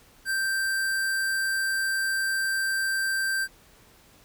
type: tone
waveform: square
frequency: 1568 Hz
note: G6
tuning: in tune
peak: -25 dBFS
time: 0.25-3.48 s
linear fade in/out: 50 ms
effects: pink hiss -56 dBFS RMS until 4.24 s